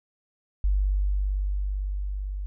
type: tone with level ramp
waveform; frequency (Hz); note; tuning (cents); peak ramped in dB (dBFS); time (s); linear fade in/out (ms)
sine; 48.92; G1; -3; -19 to -29; 0.64-2.46; 0
effects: none